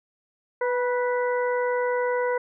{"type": "harmonic tone with a mistuned harmonic", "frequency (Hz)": 493.9, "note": "B4", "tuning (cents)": 0, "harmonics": [1, 2, 3, 4], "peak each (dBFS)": [-23, -29, -33, -35], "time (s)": [0.61, 2.38], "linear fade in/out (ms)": 5, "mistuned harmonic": 2, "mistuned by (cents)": -23, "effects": []}